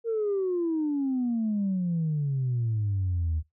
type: exponential sweep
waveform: sine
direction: down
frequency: 466.2 to 76.2 Hz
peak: -23 dBFS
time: 0.04-3.43 s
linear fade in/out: 50 ms
effects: noise-tail reverb RT60 0.2 s tail -24 dB re dry + tanh soft clip ceiling -21 dBFS